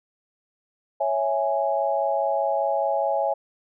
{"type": "chord", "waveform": "sine", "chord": "C# minor", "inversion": "none", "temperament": "equal", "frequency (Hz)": [554.4, 659.3, 830.6], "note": ["C#5", "E5", "G#5"], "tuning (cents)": [0, 0, 0], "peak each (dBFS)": -25, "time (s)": [1, 3.34], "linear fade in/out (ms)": 10, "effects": []}